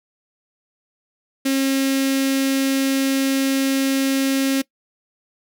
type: tone with notch filter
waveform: sawtooth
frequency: 270 Hz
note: C#4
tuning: 45 cents flat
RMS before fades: -19 dBFS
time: 1.45-4.62 s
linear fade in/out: 10 ms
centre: 920 Hz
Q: 0.58
effects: noise-tail reverb RT60 0.1 s tail -21 dB re dry